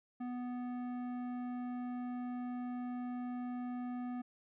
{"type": "tone with tanh clipping", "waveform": "triangle", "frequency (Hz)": 246.9, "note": "B3", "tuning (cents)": 0, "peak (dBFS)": -40, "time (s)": [0.2, 4.22], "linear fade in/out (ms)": 10, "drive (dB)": 17, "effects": []}